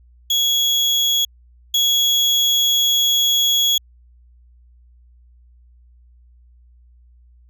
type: tone pair in turn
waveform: 35% pulse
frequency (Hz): 3340 / 3340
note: G#7 / G#7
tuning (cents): +9 / +9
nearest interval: unison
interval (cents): 0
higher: neither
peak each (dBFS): -13 / -12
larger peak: second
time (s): 0.3-1.25 / 1.74-3.78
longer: second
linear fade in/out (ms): 5
effects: added 60 Hz sine -47 dBFS peak until 7.49 s